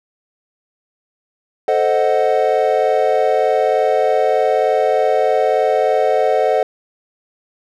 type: chord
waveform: triangle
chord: A diminished seventh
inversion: none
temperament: equal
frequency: 440 / 523.3 / 622.3 / 740 Hz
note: A4 / C5 / Eb5 / Gb5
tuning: 0 / 0 / 0 / 0 cents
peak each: -16 dBFS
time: 1.68-6.63 s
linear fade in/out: 2 ms
effects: none